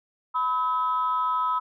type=tone pair together; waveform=sine; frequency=998.3 / 1285 Hz; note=B5 / E6; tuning=+18 / -45 cents; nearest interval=major third; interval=437 cents; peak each=-24 dBFS; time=0.34-1.6 s; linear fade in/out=20 ms; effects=tanh soft clip ceiling -16 dBFS